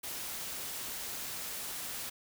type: noise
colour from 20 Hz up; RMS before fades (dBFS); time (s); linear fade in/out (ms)
white; -40; 0.03-2.1; 10
effects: none